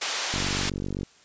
white band-pass noise, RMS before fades -29 dBFS, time 0.01-0.7 s, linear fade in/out 10 ms, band 550 to 6200 Hz, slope 12 dB/octave
click train, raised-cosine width 3 ms, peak -18 dBFS, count 34, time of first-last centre 0.34-1.032 s, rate 47.7 Hz
effects white hiss -56 dBFS RMS until 1.24 s + resampled to 16000 Hz

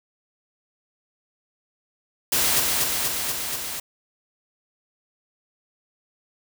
white noise with echo, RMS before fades -21 dBFS, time 2.32-2.6 s, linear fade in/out 5 ms, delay 240 ms, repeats 5, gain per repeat -2 dB, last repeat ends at 3.8 s, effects none

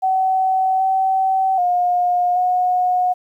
sine tone with pitch steps, 757 / 764 / 714 / 727 Hz, F#5 / G5 / F5 / F#5, +39 / -45 / +38 / -31 cents, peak -14 dBFS, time 0.02-3.14 s, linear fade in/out 20 ms, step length 780 ms, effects 9-bit

